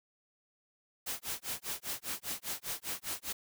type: noise with tremolo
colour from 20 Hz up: white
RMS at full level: -36 dBFS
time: 1.06-3.33 s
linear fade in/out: 10 ms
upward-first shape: sine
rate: 5 Hz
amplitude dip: 100%
effects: none